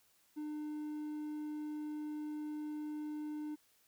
triangle tone, 301.6 Hz, D4, 46 cents sharp, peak -37 dBFS, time 0.36-3.56 s, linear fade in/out 20 ms, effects white hiss -71 dBFS RMS until 3.87 s

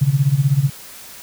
sine tone with tremolo, 138.59 Hz, C#3, in tune, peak -9 dBFS, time 0.01-0.7 s, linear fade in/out 10 ms, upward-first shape sine, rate 16 Hz, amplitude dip 85%, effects white hiss -38 dBFS RMS until 1.22 s

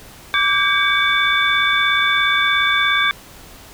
sine tone cluster, 1162 / 1552 / 1609 / 2264 / 3516 Hz, D6 / G6 / G6 / C#7 / A7, -19 / -18 / +45 / +36 / -2 cents, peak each -20 / -26 / -19 / -19 / -20 dBFS, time 0.34-3.11 s, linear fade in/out 0 ms, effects pink hiss -41 dBFS RMS until 3.73 s

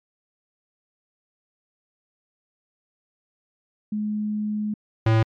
sine / square tone pair in turn, 211.2 / 111.57 Hz, G#3 / A2, +29 / +25 cents, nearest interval major seventh, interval 1104 cents, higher first, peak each -23 / -16 dBFS, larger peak second, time 3.92-4.74 / 5.06-5.23 s, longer first, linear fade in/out 5 ms, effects low-pass 3000 Hz 12 dB/octave + MP3 96 kbps

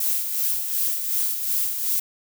violet noise with tremolo, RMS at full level -22 dBFS, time 0-2 s, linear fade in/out 5 ms, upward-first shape sine, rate 2.7 Hz, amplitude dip 50%, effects none

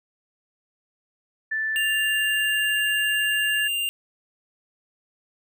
sine tone with pitch glide, 1760 to 1714.8 Hz, A6 to A6, 0 to -45 cents, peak -23 dBFS, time 1.51-3.68 s, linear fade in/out 10 ms, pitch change -45 cents, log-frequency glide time 1.78-2.83 s
square tone, 2794 Hz, F7, in tune, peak -24 dBFS, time 1.76-3.89 s, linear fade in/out 0 ms
effects none

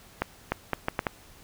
accelerating click train, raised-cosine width 0.5 ms, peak -10 dBFS, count 6, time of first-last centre 0.22-1.068 s, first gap 300 ms, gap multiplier 0.71, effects pink hiss -53 dBFS RMS until 1.43 s

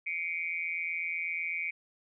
sine tone with amplitude modulation, 2283 Hz, D7, 50 cents flat, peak -27 dBFS, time 0.06-1.71 s, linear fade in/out 10 ms, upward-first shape sine, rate 168 Hz, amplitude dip 100%, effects none

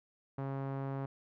sawtooth tone with low-pass filter, 136.3 Hz, C#3, 29 cents flat, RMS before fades -38 dBFS, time 0.38-1.06 s, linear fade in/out 5 ms, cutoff 1100 Hz, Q 1.1, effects none

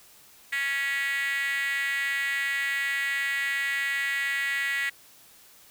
5% pulse tone with high-pass filter, 277.2 Hz, C#4, in tune, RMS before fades -28 dBFS, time 0.52-4.9 s, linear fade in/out 10 ms, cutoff 1900 Hz, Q 7.1, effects white hiss -54 dBFS RMS until 5.7 s

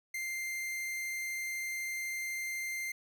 45% pulse tone, 2096 Hz, C7, 2 cents sharp, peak -35 dBFS, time 0.14-2.92 s, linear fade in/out 5 ms, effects none

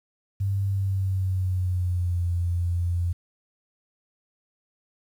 sine tone with pitch glide, 98.4 to 87.16 Hz, G2 to F2, +7 to -3 cents, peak -22 dBFS, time 0.4-3.13 s, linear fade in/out 10 ms, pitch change -210 cents, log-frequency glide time 0.67-2.26 s, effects 9-bit

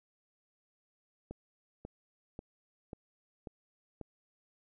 click train, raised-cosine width 2 ms, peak -29 dBFS, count 6, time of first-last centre 1.31-4.013 s, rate 1.85 Hz, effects none

